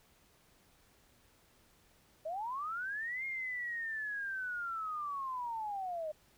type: linear two-way sweep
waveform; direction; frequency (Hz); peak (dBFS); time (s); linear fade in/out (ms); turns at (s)
sine; up then down; 601 to 2144 to 601; -36; 2.25-6.12; 10; 3.25
effects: pink hiss -67 dBFS RMS until 6.37 s